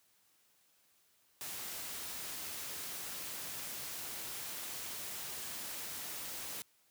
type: noise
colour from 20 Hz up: white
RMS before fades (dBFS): -43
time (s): 1.41-6.62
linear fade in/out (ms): 0
effects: white hiss -71 dBFS RMS until 6.9 s + high-pass 60 Hz 12 dB/octave